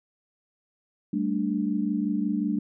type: chord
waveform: sine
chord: G suspended second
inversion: none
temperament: equal with one note detuned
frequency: 196 / 221.5 / 293.7 Hz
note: G3 / A3 / D4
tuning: 0 / +12 / 0 cents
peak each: -28 dBFS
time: 1.13-2.59 s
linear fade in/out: 5 ms
effects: none